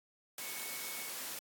sine tone in noise, 2217 Hz, C#7, in tune, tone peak -48 dBFS, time 0.41-1.09 s, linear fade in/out 2 ms, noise white, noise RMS -42 dBFS, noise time 0.38-1.39 s, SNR -9 dB, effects high-pass 200 Hz 12 dB/octave + AAC 64 kbps

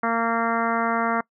harmonic tone, 230 Hz, A#3, 23 cents flat, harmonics 1 / 2 / 3 / 4 / 5 / 6 / 7 / 8 / 9, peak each -27 / -30 / -27 / -29 / -27 / -27 / -35 / -34 / -37 dBFS, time 0.03-1.21 s, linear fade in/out 5 ms, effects noise-tail reverb RT60 0.1 s tail -24 dB re dry

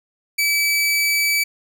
sawtooth tone, 2300 Hz, D7, 37 cents flat, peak -13 dBFS, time 0.38-1.44 s, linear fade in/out 10 ms, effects none

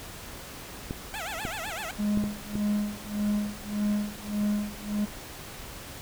clicks, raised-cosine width 3 ms, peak -19 dBFS, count 5, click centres 0.909 / 1.452 / 2.174 / 2.239 / 2.555 s
15% pulse tone with vibrato, 750 Hz, F#5, 23 cents sharp, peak -27 dBFS, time 1.14-1.91 s, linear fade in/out 0 ms, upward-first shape sine, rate 7.9 Hz, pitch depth 280 cents each way
triangle tone with tremolo, 207.7 Hz, G#3, in tune, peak -21 dBFS, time 1.98-5.06 s, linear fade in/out 20 ms, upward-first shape sine, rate 1.7 Hz, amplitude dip 95%
effects pink hiss -42 dBFS RMS until 6.01 s

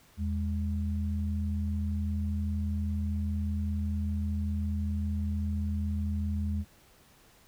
sine tone pair together, 81.2 / 206.3 Hz, E2 / G#3, -26 / -11 cents, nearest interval octave + major third, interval 1615 cents, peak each -29 / -34 dBFS, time 0.17-6.65 s, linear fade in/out 50 ms, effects pink hiss -60 dBFS RMS until 7.47 s

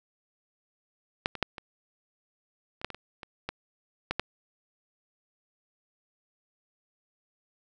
clicks, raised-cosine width 0.3 ms, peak -9 / -21 / -8 / -23 / -29 / -12 / -23 / -26 / -24 / -16 / -12 / -11 dBFS, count 12, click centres 1.259 / 1.353 / 1.427 / 1.582 / 2.815 / 2.846 / 2.903 / 2.946 / 3.232 / 3.49 / 4.11 / 4.196 s, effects none

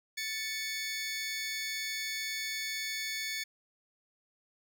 20% pulse tone pair together, 1759 / 2223 Hz, A6 / C#7, -1 / +4 cents, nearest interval major third, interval 405 cents, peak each -34 / -31 dBFS, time 0.17-3.44 s, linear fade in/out 10 ms, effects none

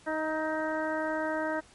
harmonic tone with a mistuned harmonic, 312.9 Hz, D#4, 10 cents sharp, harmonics 1 / 2 / 3 / 4 / 5 / 6, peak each -34 / -32 / -36 / -41 / -36 / -41 dBFS, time 0.06-1.61 s, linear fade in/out 20 ms, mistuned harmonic 4, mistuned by +20 cents, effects pink hiss -57 dBFS RMS until 1.74 s + MP3 48 kbps

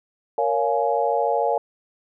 sine chord, Bb minor seventh, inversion none, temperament just, 466.2 / 559.4 / 699.2 / 839.1 Hz, Bb4 / Db5 / F5 / Ab5, 0 / +16 / +2 / +18 cents, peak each -24 dBFS, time 0.38-1.58 s, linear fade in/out 2 ms, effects none

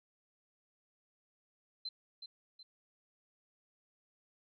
sine tone with echo, 4096 Hz, C8, 38 cents flat, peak -38 dBFS, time 1.85-1.89 s, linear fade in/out 5 ms, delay 370 ms, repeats 2, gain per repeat -7 dB, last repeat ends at 2.63 s, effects none

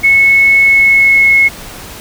sine tone with pitch glide, 2197 to 2178 Hz, C#7 to C#7, -16 to -31 cents, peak -4 dBFS, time 0.03-1.49 s, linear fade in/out 20 ms, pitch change -15 cents, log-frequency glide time 0.59-1.37 s, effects pink hiss -29 dBFS RMS until 2 s

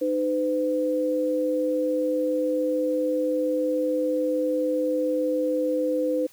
sine tone pair together, 305.9 / 507 Hz, D#4 / B4, -29 / +45 cents, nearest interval major sixth, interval 874 cents, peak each -26 / -23 dBFS, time 0.01-6.27 s, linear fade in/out 10 ms, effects white hiss -54 dBFS RMS until 6.32 s

